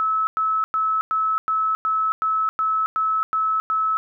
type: tone bursts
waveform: sine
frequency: 1299 Hz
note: E6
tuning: 26 cents flat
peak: -18 dBFS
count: 11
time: 0-3.97 s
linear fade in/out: 0 ms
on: 270 ms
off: 100 ms
effects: none